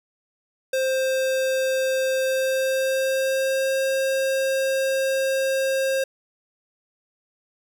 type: tone with pitch glide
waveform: square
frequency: 525 to 534.5 Hz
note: C5 to C5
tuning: +6 to +37 cents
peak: -21 dBFS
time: 0.73-6.04 s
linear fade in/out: 5 ms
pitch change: +31 cents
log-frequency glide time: 2.17-3.77 s
effects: none